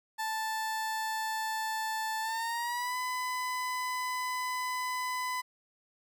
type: tone with pitch glide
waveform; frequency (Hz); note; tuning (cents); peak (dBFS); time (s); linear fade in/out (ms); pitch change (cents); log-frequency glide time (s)
30% pulse; 880 to 1005; A5 to B5; 0 to +30; -29; 0.18-5.42; 20; +230; 2.21-2.97
effects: none